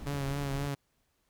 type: noise with tremolo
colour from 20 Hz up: brown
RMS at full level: -40 dBFS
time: 0-0.68 s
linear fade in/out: 0 ms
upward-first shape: triangle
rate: 7.9 Hz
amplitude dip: 25%
type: tone with vibrato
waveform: sawtooth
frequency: 139.9 Hz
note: C#3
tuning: 16 cents sharp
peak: -28 dBFS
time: 0.06-0.75 s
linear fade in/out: 10 ms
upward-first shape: triangle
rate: 3.8 Hz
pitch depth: 44 cents each way
effects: pink hiss -75 dBFS RMS until 1.29 s